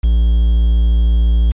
triangle tone with quantisation, 57 Hz, A#1, 38 cents flat, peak -7 dBFS, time 0.03-1.52 s, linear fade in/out 10 ms, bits 6, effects resampled to 8000 Hz

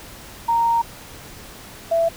sine tone pair in turn, 928 / 666.1 Hz, A#5 / E5, -8 / +18 cents, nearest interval tritone, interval 574 cents, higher first, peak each -15 dBFS, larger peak neither, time 0.48-0.82 / 1.91-2.09 s, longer first, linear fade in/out 10 ms, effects pink hiss -40 dBFS RMS until 2.16 s

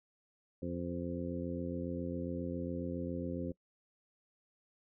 harmonic tone with a mistuned harmonic, 87.31 Hz, F2, in tune, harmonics 1 / 2 / 3 / 4 / 5 / 6, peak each -44 / -41 / -40 / -44 / -48 / -44 dBFS, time 0.62-3.52 s, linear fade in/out 5 ms, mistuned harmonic 6, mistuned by -16 cents, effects noise-tail reverb RT60 0.1 s tail -22 dB re dry

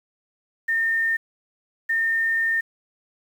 sine tone bursts at uneven times, 1818 Hz, A#6, 44 cents flat, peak -19 dBFS, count 2, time 0.68-1.17 / 1.89-2.61 s, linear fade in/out 10 ms, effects 8-bit

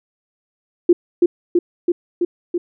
sine tone with echo, 349.2 Hz, F4, in tune, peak -6 dBFS, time 0.89-0.93 s, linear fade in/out 5 ms, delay 330 ms, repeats 5, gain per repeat -2 dB, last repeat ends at 2.58 s, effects none

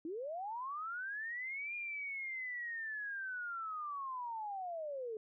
sine linear two-way sweep, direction up then down, 301.9 to 2427 to 422.5 Hz, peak -39 dBFS, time 0.05-5.17 s, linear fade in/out 2 ms, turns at 1.75 s, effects none

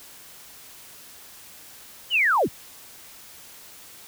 sine linear sweep, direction down, 3102 to 41.2 Hz, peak -17 dBFS, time 2.1-2.49 s, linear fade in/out 50 ms, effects white hiss -46 dBFS RMS until 4.07 s

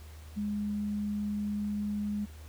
sine tone, 207.1 Hz, G#3, 5 cents flat, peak -30 dBFS, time 0.36-2.26 s, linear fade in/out 20 ms, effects added 77 Hz sine -45 dBFS peak until 2.48 s + pink hiss -56 dBFS RMS until 2.48 s

